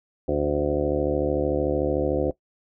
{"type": "harmonic tone with a mistuned harmonic", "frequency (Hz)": 73.42, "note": "D2", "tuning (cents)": 0, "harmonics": [1, 2, 3, 4, 5, 6, 7, 8, 9, 10], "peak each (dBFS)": [-31, -32, -38, -27, -26, -32, -26, -35, -33, -38], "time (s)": [0.28, 2.31], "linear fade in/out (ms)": 5, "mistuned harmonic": 8, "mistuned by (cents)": -23, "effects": ["noise-tail reverb RT60 0.1 s tail -18 dB re dry"]}